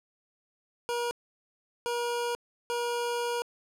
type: tone bursts at uneven times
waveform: 25% pulse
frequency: 477.4 Hz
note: A#4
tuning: 41 cents sharp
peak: -25 dBFS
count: 3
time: 0.89-1.11 / 1.86-2.35 / 2.7-3.42 s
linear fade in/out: 0 ms
effects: low-pass 12000 Hz 12 dB/octave